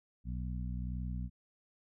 harmonic tone, 61.8 Hz, B1, 2 cents sharp, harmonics 1 / 2 / 3 / 4, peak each -37 / -42 / -43 / -50 dBFS, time 0.24-1.3 s, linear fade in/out 50 ms, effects none

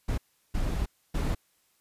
brown noise bursts at uneven times, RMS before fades -28 dBFS, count 3, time 0.08-0.18 / 0.54-0.86 / 1.14-1.35 s, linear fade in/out 10 ms, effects white hiss -69 dBFS RMS until 1.8 s + resampled to 32000 Hz

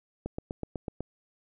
click train, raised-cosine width 2 ms, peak -20 dBFS, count 7, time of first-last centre 0.26-1.006 s, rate 8.04 Hz, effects none

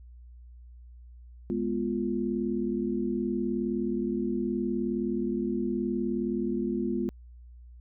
sine chord, F diminished, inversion first, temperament equal, 207.7 / 246.9 / 349.2 Hz, Ab3 / Cb4 / F4, 0 / 0 / 0 cents, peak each -31 dBFS, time 1.5-7.09 s, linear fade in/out 0 ms, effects added 60 Hz sine -46 dBFS peak until 7.8 s

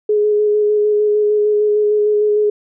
sine tone with vibrato, 419.9 Hz, G#4, 19 cents sharp, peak -11 dBFS, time 0.09-2.5 s, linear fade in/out 5 ms, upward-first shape square, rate 6.6 Hz, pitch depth 12 cents each way, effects none

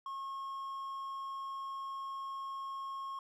triangle tone, 1085 Hz, C#6, 37 cents flat, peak -37 dBFS, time 0.06-3.19 s, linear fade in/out 2 ms, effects none

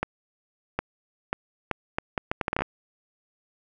accelerating click train, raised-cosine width 0.5 ms, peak -10 dBFS, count 14, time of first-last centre 0.03-2.62 s, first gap 760 ms, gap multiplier 0.71, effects none

